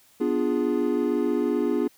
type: chord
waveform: triangle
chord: B diminished seventh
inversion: none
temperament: equal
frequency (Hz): 246.9 / 293.7 / 349.2 / 415.3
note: B3 / D4 / F4 / Ab4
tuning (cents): 0 / 0 / 0 / 0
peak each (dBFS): -25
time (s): 0.2-1.88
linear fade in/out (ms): 10
effects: white hiss -58 dBFS RMS until 1.97 s